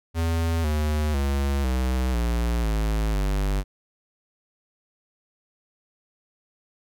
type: tone with pitch steps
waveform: square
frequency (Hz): 82.7 / 75.84 / 69.54 / 63.77 / 58.48 / 53.62 / 49.17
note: E2 / D#2 / C#2 / C2 / A#1 / A1 / G1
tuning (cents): +6 / -44 / +6 / -44 / +6 / -44 / +6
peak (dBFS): -22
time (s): 0.14-3.64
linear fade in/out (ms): 50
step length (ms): 500
effects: none